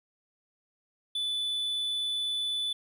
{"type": "tone", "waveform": "triangle", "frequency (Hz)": 3484, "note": "A7", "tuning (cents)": -18, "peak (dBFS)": -27, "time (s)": [1.15, 2.73], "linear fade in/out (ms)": 5, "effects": []}